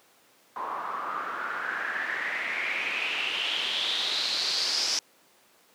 white noise with low-pass filter sweep, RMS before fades -30 dBFS, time 0.56-4.99 s, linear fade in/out 2 ms, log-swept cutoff 1000 to 5400 Hz, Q 5.9, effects pink hiss -60 dBFS RMS until 5.74 s + high-pass 300 Hz 12 dB/octave

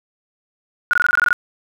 sine tone bursts, 1446 Hz, F#6, 40 cents flat, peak -11 dBFS, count 10, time 0.91-1.329 s, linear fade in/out 0 ms, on 23 ms, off 21 ms, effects 8-bit

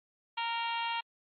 harmonic tone, 463.9 Hz, A#4, 8 cents flat, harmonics 2 / 3 / 4 / 5 / 6 / 7 / 8 / 9, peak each -33 / -43 / -44 / -42 / -39 / -41 / -50 / -50 dBFS, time 0.37-1.01 s, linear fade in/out 10 ms, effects MP3 32 kbps

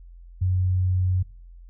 sine tone, 92 Hz, F#2, 9 cents flat, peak -19 dBFS, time 0.41-1.23 s, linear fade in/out 10 ms, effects noise-tail reverb RT60 0.5 s tail -22 dB re dry + added 43 Hz sine -42 dBFS peak until 1.69 s

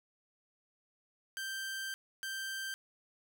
sawtooth tone bursts at uneven times, 1568 Hz, G6, in tune, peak -34 dBFS, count 2, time 1.37-1.94 / 2.23-2.74 s, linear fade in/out 0 ms, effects none

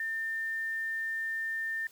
sine tone, 1800 Hz, A6, 39 cents sharp, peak -31 dBFS, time 0-1.87 s, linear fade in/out 2 ms, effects white hiss -59 dBFS RMS until 1.91 s

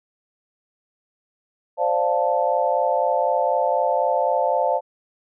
sine chord, D minor seventh, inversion third, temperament equal, 523.3 / 587.3 / 698.5 / 880 Hz, C5 / D5 / F5 / A5, 0 / 0 / 0 / 0 cents, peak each -23 dBFS, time 1.77-4.81 s, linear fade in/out 50 ms, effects none

